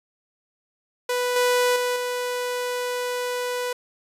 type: tone with level steps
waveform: sawtooth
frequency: 493.9 Hz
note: B4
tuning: in tune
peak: -18 / -14 / -18 / -21 dBFS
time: 1.09-3.73 s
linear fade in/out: 5 ms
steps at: 1.36 / 1.76 / 1.96 s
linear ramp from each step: 2 ms
effects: resampled to 32000 Hz